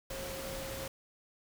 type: tone in noise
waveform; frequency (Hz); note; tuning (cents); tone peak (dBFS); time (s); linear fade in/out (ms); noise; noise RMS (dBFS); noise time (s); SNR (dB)
sine; 538; C5; +48; -42; 0.1-0.88; 5; pink; -42; 0.1-0.88; -3
effects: none